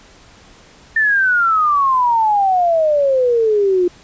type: exponential sweep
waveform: sine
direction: down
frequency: 1802 to 349.2 Hz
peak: -11 dBFS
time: 0.96-3.88 s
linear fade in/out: 5 ms
effects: pink hiss -45 dBFS RMS until 4.03 s + resampled to 16000 Hz